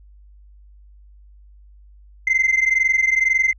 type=tone pair together; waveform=sine; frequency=2065 / 2087 Hz; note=C7 / C7; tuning=-23 / -5 cents; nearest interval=unison; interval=18 cents; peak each=-16 dBFS; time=2.27-3.53 s; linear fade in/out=5 ms; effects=tanh soft clip ceiling -11 dBFS + added 50 Hz sine -44 dBFS peak until 3.58 s